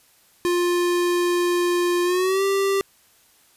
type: tone with pitch glide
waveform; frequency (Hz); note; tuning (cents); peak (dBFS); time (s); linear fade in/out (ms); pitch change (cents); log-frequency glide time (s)
square; 351.6 to 392.4; F4 to G4; +12 to +2; -19; 0.45-2.81; 0; +190; 2.04-2.43
effects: white hiss -57 dBFS RMS until 3.56 s + resampled to 32000 Hz